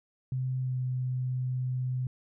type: tone with pitch glide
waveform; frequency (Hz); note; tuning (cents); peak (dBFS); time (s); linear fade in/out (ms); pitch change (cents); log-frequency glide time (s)
sine; 129.2 to 127.42; C3 to C3; -21 to -45; -28; 0.32-2.07; 2; -24; 0.62-0.77
effects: none